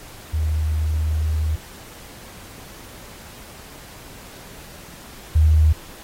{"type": "tone pair in turn", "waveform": "sine", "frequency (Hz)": [77.78, 77.78], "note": ["D#2", "D#2"], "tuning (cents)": [0, 0], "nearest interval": "unison", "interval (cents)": 0, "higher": "neither", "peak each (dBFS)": [-18, -11], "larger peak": "second", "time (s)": [[0.33, 1.56], [5.35, 5.73]], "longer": "first", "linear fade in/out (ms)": 10, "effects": ["pink hiss -42 dBFS RMS until 6.03 s", "AAC 48 kbps"]}